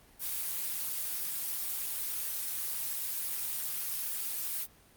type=noise; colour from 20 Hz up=blue; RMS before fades=-35 dBFS; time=0.19-4.67 s; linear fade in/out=50 ms; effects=pink hiss -60 dBFS RMS until 4.96 s + Opus 32 kbps